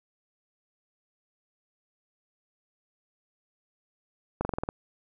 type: slowing click train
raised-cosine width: 1 ms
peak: -15 dBFS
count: 7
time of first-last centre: 4.41-4.689 s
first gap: 40 ms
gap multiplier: 1.06
effects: none